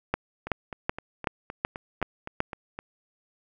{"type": "two click trains", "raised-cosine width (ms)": 0.5, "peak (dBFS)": [-9, -20], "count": [7, 10], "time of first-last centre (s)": [[0.14, 2.404], [0.47, 2.79]], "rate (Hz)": [2.65, 3.88], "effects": []}